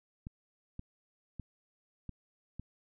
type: clicks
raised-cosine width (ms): 5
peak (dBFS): -29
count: 5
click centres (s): 0.269 / 0.794 / 1.397 / 2.093 / 2.596
effects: none